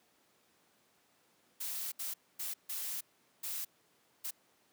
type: noise bursts at uneven times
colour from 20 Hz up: blue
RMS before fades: -39 dBFS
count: 6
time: 1.6-1.92 / 1.99-2.14 / 2.39-2.54 / 2.69-3.01 / 3.43-3.65 / 4.24-4.31 s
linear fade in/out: 10 ms
effects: pink hiss -70 dBFS RMS until 4.72 s + high-pass 200 Hz 12 dB/octave